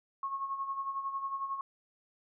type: tone with tremolo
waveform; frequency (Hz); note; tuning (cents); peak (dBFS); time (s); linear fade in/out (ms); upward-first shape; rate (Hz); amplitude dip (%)
sine; 1092; C#6; -26; -31; 0.23-1.61; 2; sine; 11; 60
effects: none